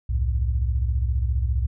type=tone cluster; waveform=sine; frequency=63.9 / 78.7 / 108.7 Hz; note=C2 / D#2 / A2; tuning=-40 / +20 / -21 cents; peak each=-21 / -28 / -28 dBFS; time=0.09-1.67 s; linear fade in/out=10 ms; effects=none